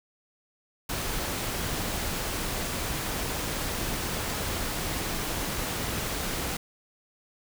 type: noise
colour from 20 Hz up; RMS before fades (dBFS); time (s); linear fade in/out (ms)
pink; -31; 0.89-6.57; 5
effects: none